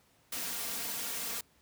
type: noise with comb filter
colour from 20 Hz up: white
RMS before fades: -37 dBFS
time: 0.32-1.41 s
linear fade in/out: 5 ms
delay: 4.3 ms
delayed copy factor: +0.6
effects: pink hiss -67 dBFS RMS until 1.61 s + high-pass 60 Hz 12 dB/octave